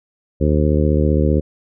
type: harmonic tone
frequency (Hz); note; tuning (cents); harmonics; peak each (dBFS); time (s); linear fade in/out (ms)
75.3; D2; +44; 1 / 2 / 3 / 4 / 5 / 6 / 7; -16 / -19 / -21 / -22 / -23 / -24 / -24; 0.4-1.41; 20
effects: none